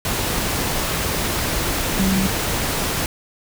sine tone in noise, 191.2 Hz, G3, 43 cents flat, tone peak -17 dBFS, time 1.99-2.27 s, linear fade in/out 2 ms, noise pink, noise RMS -22 dBFS, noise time 0.05-3.06 s, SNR +2 dB, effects none

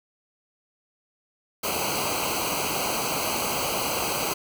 pink noise with comb filter, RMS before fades -27 dBFS, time 1.63-4.34 s, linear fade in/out 10 ms, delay 0.56 ms, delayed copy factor -1, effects none

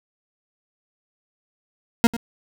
40% pulse tone with echo, 233.1 Hz, A#3, in tune, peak -10 dBFS, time 2.04-2.07 s, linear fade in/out 0 ms, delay 96 ms, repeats 1, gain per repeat -15 dB, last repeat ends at 2.166 s, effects none

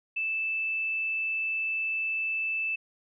sine tone, 2636 Hz, E7, 1 cent flat, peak -27 dBFS, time 0.16-2.76 s, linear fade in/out 10 ms, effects none

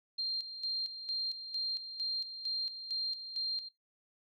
sine tone with tremolo, 4186 Hz, C8, in tune, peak -32 dBFS, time 0.18-3.69 s, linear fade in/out 10 ms, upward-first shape square, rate 2.2 Hz, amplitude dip 65%, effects noise-tail reverb RT60 0.2 s tail -20 dB re dry

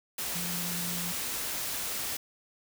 sine tone in noise, 174.61 Hz, F3, in tune, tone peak -37 dBFS, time 0.35-1.12 s, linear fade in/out 5 ms, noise white, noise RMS -34 dBFS, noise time 0.18-2.17 s, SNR -6 dB, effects none

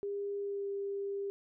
sine tone with pitch glide, 403 to 398.4 Hz, G4 to G4, +48 to +28 cents, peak -34 dBFS, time 0.03-1.3 s, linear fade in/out 0 ms, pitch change -20 cents, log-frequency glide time 0.39-0.69 s, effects none

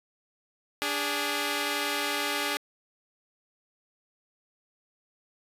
5% pulse tone pair together, 290.6 / 410.6 Hz, D4 / G#4, -18 / -20 cents, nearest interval tritone, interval 598 cents, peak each -19 dBFS, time 0.82-2.57 s, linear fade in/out 0 ms, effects resampled to 32000 Hz

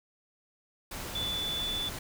sine tone in noise, 3477 Hz, A7, 21 cents flat, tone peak -31 dBFS, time 1.15-1.89 s, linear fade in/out 5 ms, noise pink, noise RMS -39 dBFS, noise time 0.91-1.99 s, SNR +5 dB, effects none

